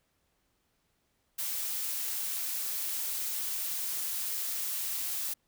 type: noise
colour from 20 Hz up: blue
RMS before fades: -34 dBFS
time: 1.38-5.34 s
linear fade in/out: 10 ms
effects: pink hiss -75 dBFS RMS until 5.47 s